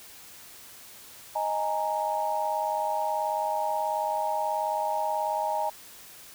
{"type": "chord", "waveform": "sine", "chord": "D# suspended fourth", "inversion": "none", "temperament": "equal with one note detuned", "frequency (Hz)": [622.3, 830.6, 929.1], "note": ["D#5", "G#5", "A#5"], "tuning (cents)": [0, 0, -6], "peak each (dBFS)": [-31, -29, -30], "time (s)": [1.35, 5.7], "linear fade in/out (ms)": 10, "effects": ["white hiss -48 dBFS RMS until 6.34 s"]}